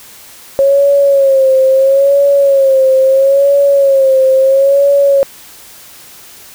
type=tone with vibrato; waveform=sine; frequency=545 Hz; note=C#5; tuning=29 cents flat; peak=-5 dBFS; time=0.59-5.23 s; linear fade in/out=0 ms; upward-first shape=sine; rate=0.75 Hz; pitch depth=59 cents each way; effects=white hiss -36 dBFS RMS until 6.54 s